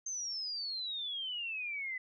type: exponential sweep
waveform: sine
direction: down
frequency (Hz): 6360 to 1999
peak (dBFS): -36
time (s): 0.06-1.98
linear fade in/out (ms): 5
effects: none